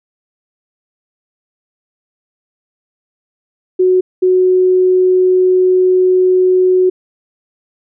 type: tone bursts at uneven times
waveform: sine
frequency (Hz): 368.7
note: F#4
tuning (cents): -6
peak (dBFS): -7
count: 2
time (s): 3.79-4.01 / 4.22-6.9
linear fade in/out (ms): 10
effects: none